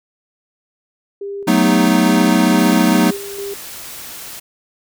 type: tone with tremolo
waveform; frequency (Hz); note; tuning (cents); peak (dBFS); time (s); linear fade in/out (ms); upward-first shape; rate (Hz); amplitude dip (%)
sine; 400; G4; +35; -23; 1.21-3.54; 5; square; 2.3; 45
type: chord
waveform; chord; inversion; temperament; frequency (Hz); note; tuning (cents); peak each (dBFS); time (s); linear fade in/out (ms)
square; B dominant seventh; second; equal; 185 / 220 / 246.9 / 311.1; F#3 / A3 / B3 / D#4; 0 / 0 / 0 / 0; -17; 1.47-3.11; 10
type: noise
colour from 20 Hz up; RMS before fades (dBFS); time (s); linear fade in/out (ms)
white; -32; 2.58-4.4; 10
effects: none